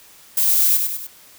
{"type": "noise with echo", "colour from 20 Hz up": "violet", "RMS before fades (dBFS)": -17, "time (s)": [0.37, 0.77], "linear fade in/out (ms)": 5, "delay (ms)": 100, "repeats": 3, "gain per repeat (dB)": -5, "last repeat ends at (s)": 1.07, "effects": ["white hiss -47 dBFS RMS until 1.38 s"]}